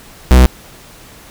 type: tone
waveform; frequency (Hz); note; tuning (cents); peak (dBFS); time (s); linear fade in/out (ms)
45% pulse; 63; B1; +35; -3; 0.31-0.46; 0
effects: pink hiss -39 dBFS RMS until 1.3 s